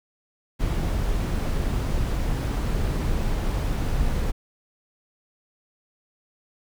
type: noise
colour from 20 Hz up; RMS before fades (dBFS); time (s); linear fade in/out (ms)
brown; -24; 0.59-4.32; 20
effects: none